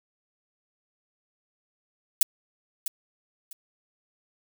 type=noise with echo; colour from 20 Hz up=violet; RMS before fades=-17 dBFS; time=2.21-2.23 s; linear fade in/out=2 ms; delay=650 ms; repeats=2; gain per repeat=-12 dB; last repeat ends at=3.53 s; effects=none